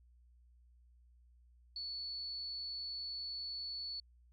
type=tone; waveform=sine; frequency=4435 Hz; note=C#8; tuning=in tune; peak=-40 dBFS; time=1.76-4 s; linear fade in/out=2 ms; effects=added 60 Hz sine -62 dBFS peak until 4.32 s